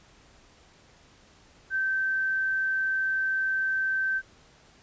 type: tone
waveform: sine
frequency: 1551 Hz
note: G6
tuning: 19 cents flat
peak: -24 dBFS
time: 1.7-4.22 s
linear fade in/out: 50 ms
effects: pink hiss -57 dBFS RMS until 4.82 s + resampled to 16000 Hz